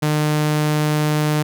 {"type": "tone", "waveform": "sawtooth", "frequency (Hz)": 151.4, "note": "D#3", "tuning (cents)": -47, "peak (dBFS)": -12, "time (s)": [0.02, 1.43], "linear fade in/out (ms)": 10, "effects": []}